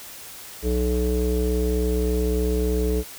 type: tone with low-pass filter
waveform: square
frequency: 61.74 Hz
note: B1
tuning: in tune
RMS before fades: -22 dBFS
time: 0.62-3.04 s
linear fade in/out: 50 ms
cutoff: 420 Hz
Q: 5.7
effects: white hiss -40 dBFS RMS until 3.18 s